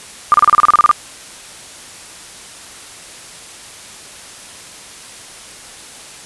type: tone bursts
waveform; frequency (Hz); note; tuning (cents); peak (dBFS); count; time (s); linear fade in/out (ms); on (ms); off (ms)
sine; 1200; D6; +37; -4; 12; 0.32-0.913; 0; 21; 31
effects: white hiss -35 dBFS RMS until 6.25 s + resampled to 24000 Hz